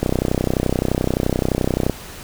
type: click train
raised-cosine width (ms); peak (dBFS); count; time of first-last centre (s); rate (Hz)
2; -4; 60; 0.03-1.897; 31.6
effects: pink hiss -36 dBFS RMS until 2.23 s